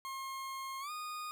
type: tone with pitch glide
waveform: 40% pulse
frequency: 1072 to 1231.4 Hz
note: C6 to D#6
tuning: +42 to -18 cents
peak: -39 dBFS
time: 0.05-1.31 s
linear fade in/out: 0 ms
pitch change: +240 cents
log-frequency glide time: 0.8-0.91 s
effects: none